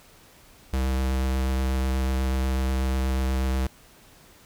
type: tone with vibrato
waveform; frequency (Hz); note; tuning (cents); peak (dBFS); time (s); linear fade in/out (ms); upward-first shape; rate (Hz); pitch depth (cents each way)
square; 65.41; C2; 0; -23; 0.73-3.67; 5; sine; 8.2; 13
effects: pink hiss -53 dBFS RMS until 4.45 s

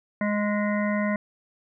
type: harmonic tone with a mistuned harmonic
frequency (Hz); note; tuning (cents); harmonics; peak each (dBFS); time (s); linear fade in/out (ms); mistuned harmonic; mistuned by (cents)
207.7; G#3; 0; 1 / 3 / 5 / 7 / 9 / 10; -24 / -29 / -34 / -37 / -34 / -36; 0.21-1.16; 2; 10; -30
effects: none

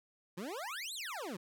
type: exponential two-way sweep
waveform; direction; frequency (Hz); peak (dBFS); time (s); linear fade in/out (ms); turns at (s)
25% pulse; up then down; 162.4 to 4374 to 162.4; -36; 0.37-1.37; 10; 0.94
effects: none

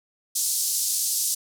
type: band-pass noise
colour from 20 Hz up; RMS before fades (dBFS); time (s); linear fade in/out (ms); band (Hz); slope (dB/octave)
white; -25; 0.35-1.35; 10; 4800 to 12000; 24
effects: none

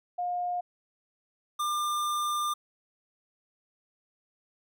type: tone pair in turn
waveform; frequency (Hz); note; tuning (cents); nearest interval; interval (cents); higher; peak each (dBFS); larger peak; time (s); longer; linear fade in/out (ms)
sine / square; 712 / 1197.4; F5 / D6; +33 / +33; major sixth; 900; second; -28; neither; 0.18-0.61 / 1.59-2.54; second; 10
effects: none

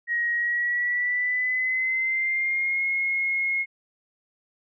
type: tone with pitch glide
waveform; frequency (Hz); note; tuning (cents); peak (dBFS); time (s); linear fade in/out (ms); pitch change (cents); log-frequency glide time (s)
sine; 1890 to 2159; A#6 to C#7; +23 to -46; -22; 0.07-3.66; 50; +231; 0.34-2.84
effects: none

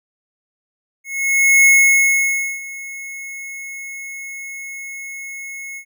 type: tone with ADSR envelope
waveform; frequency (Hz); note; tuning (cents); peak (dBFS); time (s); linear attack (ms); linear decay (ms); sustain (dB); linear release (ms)
square; 2179; C#7; -30; -8; 1.04-5.85; 610; 950; -21; 80
effects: none

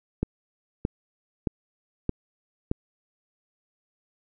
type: click train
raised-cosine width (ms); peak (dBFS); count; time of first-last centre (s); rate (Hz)
3; -11; 5; 0.23-2.714; 1.61
effects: none

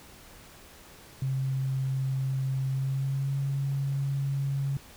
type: tone with pitch glide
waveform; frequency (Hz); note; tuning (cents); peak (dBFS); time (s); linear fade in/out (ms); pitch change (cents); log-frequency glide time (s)
sine; 133.2 to 138.06; C3 to C#3; +31 to -7; -26; 1.22-4.77; 2; +62; 2.71-3.4
effects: pink hiss -51 dBFS RMS until 4.96 s

